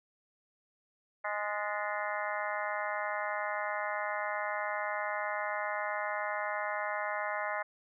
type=harmonic tone with a mistuned harmonic; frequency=207.7 Hz; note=G#3; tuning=in tune; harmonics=3 / 4 / 5 / 6 / 7 / 8 / 9 / 10; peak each=-38 / -39 / -40 / -41 / -41 / -42 / -43 / -43 dBFS; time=1.24-7.63 s; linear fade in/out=10 ms; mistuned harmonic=8; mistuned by=+82 cents; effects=none